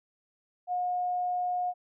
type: tone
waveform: sine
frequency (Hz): 720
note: F#5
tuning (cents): -47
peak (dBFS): -27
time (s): 0.67-1.74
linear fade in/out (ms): 50
effects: none